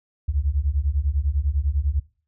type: beating tone pair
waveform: sine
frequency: 66.2 / 76.2 Hz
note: C2 / D#2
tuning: +21 / -36 cents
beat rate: 10 Hz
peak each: -23 / -22 dBFS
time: 0.28-2 s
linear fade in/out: 10 ms
effects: noise-tail reverb RT60 0.4 s tail -21 dB re dry